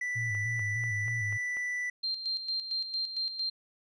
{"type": "tone", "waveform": "triangle", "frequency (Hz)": 1975.5, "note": "B6", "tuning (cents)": 0, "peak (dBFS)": -29, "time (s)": [0.01, 1.9], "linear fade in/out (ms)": 5}
{"type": "tone with vibrato", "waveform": "sine", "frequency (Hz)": 110, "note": "A2", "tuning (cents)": 0, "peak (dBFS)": -33, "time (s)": [0.15, 1.38], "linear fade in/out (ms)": 20, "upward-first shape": "square", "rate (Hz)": 3.3, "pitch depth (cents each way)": 88}
{"type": "click train", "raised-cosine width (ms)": 0.5, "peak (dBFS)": -33, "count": 6, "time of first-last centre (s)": [0.35, 1.57], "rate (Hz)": 4.1}
{"type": "tone with tremolo", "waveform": "sine", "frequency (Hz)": 4172, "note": "C8", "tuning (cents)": -6, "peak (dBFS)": -29, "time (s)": [2.03, 3.5], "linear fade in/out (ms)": 10, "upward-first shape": "square", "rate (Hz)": 4.4, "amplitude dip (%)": 60}
{"effects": ["resampled to 22050 Hz"]}